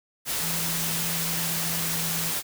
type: tone in noise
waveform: sine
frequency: 165.9 Hz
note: E3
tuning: 11 cents sharp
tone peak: -33 dBFS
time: 0.4-2.33 s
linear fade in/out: 50 ms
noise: white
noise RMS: -28 dBFS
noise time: 0.25-2.43 s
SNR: -8 dB
effects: none